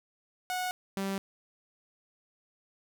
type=tone pair in turn; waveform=sawtooth; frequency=733 / 195.05 Hz; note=F#5 / G3; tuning=-16 / -8 cents; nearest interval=octave + major seventh; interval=2292 cents; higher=first; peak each=-27 dBFS; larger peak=neither; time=0.5-0.71 / 0.97-1.18 s; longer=neither; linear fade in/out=0 ms; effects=none